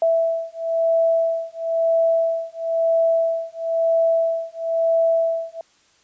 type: beating tone pair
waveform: sine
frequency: 659.3 / 660.3 Hz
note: E5 / E5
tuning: 0 / +3 cents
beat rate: 1 Hz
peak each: -20 dBFS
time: 0.02-5.61 s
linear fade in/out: 2 ms
effects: white hiss -58 dBFS RMS until 6.03 s + resampled to 16000 Hz